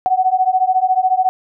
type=beating tone pair; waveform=sine; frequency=740 / 754 Hz; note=F#5 / F#5; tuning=0 / +32 cents; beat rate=14 Hz; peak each=-15 dBFS; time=0.06-1.29 s; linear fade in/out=0 ms; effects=none